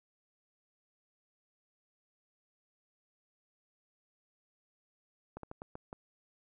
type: slowing click train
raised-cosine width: 1 ms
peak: -29 dBFS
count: 6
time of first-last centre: 5.37-5.929 s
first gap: 63 ms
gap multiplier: 1.29
effects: none

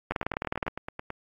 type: two click trains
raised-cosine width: 0.5 ms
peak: -19 / -12 dBFS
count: 10 / 12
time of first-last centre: 0.12-1.104 / 0.11-0.68 s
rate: 9.15 / 19.3 Hz
effects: AAC 48 kbps

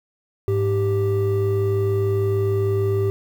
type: tone pair together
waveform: triangle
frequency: 103.83 / 392 Hz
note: G#2 / G4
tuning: 0 / 0 cents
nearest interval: octave + major seventh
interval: 2300 cents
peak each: -18 dBFS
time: 0.48-3.1 s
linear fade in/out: 0 ms
effects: tanh soft clip ceiling -8 dBFS + 8-bit

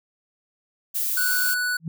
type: noise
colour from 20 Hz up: violet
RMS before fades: -25 dBFS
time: 0.94-1.55 s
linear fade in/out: 20 ms
type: tone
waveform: square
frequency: 1480 Hz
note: F#6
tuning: in tune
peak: -23 dBFS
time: 1.17-1.77 s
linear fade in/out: 5 ms
type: tone with exponential growth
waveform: sine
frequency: 161.8 Hz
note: E3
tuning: 32 cents flat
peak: -23 dBFS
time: 1.8-1.88 s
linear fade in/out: 2 ms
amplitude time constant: 17 ms
effects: none

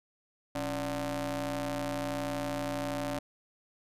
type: ring-modulated tone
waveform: sawtooth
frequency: 153.9 Hz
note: D#3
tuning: 19 cents flat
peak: -25 dBFS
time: 0.55-3.19 s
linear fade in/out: 5 ms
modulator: 431 Hz
effects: resampled to 32000 Hz

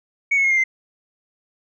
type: tone with pitch steps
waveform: sine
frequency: 2232 / 2192 / 2153 / 2115 / 2078 Hz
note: C#7 / C#7 / C7 / C7 / C7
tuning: +11 / -20 / +49 / +18 / -12 cents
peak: -13 dBFS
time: 0.31-0.64 s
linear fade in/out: 10 ms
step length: 66 ms
effects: tanh soft clip ceiling -12 dBFS

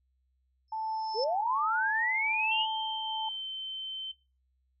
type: tone with exponential growth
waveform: sine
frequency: 5274 Hz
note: E8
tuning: in tune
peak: -32 dBFS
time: 0.68-1.24 s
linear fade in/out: 1 ms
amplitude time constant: 120 ms
type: tone with tremolo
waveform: sine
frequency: 880 Hz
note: A5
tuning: in tune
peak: -30 dBFS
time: 0.72-3.29 s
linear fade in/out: 5 ms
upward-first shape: triangle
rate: 1.2 Hz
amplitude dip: 50%
type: linear sweep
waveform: sine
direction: up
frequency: 391.3 to 2960 Hz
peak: -27 dBFS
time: 1.14-2.67 s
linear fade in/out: 50 ms
type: tone with pitch glide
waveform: sine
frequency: 3151 to 3088 Hz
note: G7 to G7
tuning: +8 to -27 cents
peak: -34 dBFS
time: 2.51-4.12 s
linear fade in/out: 10 ms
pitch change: -35 cents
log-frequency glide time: 2.69-3.49 s
effects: noise-tail reverb RT60 0.3 s tail -20 dB re dry + added 64 Hz sine -70 dBFS peak until 4.8 s

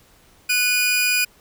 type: tone pair together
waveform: sawtooth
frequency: 1480 / 2455 Hz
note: F#6 / D#7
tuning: 0 / -24 cents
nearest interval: major sixth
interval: 876 cents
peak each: -22 / -14 dBFS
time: 0.49-1.25 s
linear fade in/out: 10 ms
effects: pink hiss -54 dBFS RMS until 1.4 s

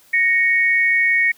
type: tone pair together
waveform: sine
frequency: 1870.4 / 2217 Hz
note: A#6 / C#7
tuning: +5 / 0 cents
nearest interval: minor third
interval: 295 cents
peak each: -16 dBFS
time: 0.13-1.32 s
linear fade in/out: 10 ms
effects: white hiss -52 dBFS RMS until 1.37 s

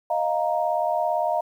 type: chord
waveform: sine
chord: Eb suspended second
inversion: none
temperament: just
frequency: 622.3 / 700 / 933.4 Hz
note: Eb5 / F5 / Bb5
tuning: 0 / +4 / +2 cents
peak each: -25 / -24 / -27 dBFS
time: 0.1-1.41 s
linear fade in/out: 5 ms
effects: 9-bit

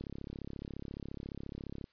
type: click train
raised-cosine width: 3 ms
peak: -29 dBFS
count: 64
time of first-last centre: 0.01-1.841 s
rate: 34.4 Hz
effects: white hiss -71 dBFS RMS until 1.92 s + resampled to 11025 Hz

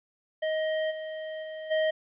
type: tone with level steps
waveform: square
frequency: 628 Hz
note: D#5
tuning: 16 cents sharp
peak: -27 / -35 / -37 / -24 dBFS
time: 0.42-1.91 s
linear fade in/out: 10 ms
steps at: 0.9 / 1.42 / 1.7 s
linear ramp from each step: 20 ms
effects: resampled to 8000 Hz + 11-bit

